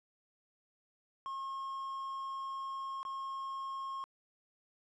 triangle tone with dropouts, 1079 Hz, C#6, 47 cents flat, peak -36 dBFS, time 1.26-4.04 s, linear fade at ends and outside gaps 0 ms, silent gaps 3.03-3.051 s, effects resampled to 22050 Hz

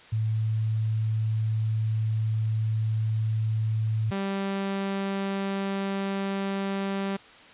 sine / sawtooth tone pair in turn, 110 / 196 Hz, A2 / G3, 0 / 0 cents, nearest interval minor seventh, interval 1000 cents, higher second, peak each -23 dBFS, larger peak neither, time 0.12-4.11 / 4.11-7.17 s, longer first, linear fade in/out 10 ms, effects white hiss -50 dBFS RMS until 7.53 s + resampled to 8000 Hz

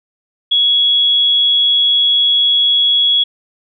sine tone, 3348 Hz, G#7, 13 cents sharp, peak -9 dBFS, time 0.51-3.24 s, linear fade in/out 10 ms, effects none

